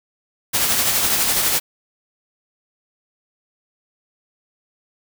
white noise with tremolo, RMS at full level -17 dBFS, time 0.53-1.6 s, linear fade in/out 20 ms, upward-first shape sine, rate 12 Hz, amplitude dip 35%, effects none

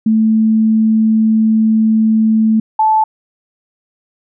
sine tone pair in turn, 220 / 871.9 Hz, A3 / A5, 0 / -16 cents, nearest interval 2 octaves, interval 2384 cents, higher second, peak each -8 dBFS, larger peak neither, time 0.06-2.6 / 2.79-3.04 s, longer first, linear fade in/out 5 ms, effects none

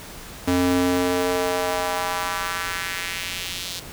square tone with high-pass filter sweep, 89.6 Hz, F2, 45 cents sharp, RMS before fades -24 dBFS, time 0.47-3.8 s, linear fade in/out 10 ms, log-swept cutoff 200 to 4000 Hz, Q 1.7, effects pink hiss -39 dBFS RMS until 3.92 s

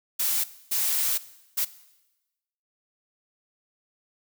blue noise bursts at uneven times, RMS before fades -25 dBFS, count 3, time 0.19-0.44 / 0.71-1.18 / 1.57-1.65 s, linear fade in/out 10 ms, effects noise-tail reverb RT60 1.0 s tail -17 dB re dry

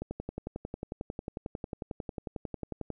click train, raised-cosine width 2 ms, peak -22 dBFS, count 33, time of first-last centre 0.02-2.903 s, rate 11.1 Hz, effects none

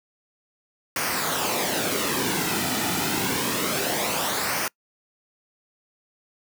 pink noise with flanger, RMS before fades -25 dBFS, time 0.96-4.68 s, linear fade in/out 2 ms, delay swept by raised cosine 0.26 to 1.86 ms, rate 0.27 Hz, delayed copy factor -0.55, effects noise-tail reverb RT60 0.1 s tail -25 dB re dry + high-pass 150 Hz 12 dB/octave

